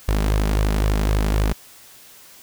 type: tone with flanger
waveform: sawtooth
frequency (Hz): 51.91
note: G#1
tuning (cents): 0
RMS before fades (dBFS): -19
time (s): 0.08-1.53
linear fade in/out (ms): 5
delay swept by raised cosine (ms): 1.7 to 5.1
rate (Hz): 3.8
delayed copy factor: +0.5
effects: white hiss -46 dBFS RMS until 2.42 s